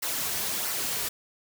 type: noise with flanger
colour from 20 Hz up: white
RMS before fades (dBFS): -30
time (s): 0.02-1.09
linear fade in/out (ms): 10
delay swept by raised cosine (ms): 0.28 to 3.78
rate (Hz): 1.5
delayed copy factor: -0.5
effects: none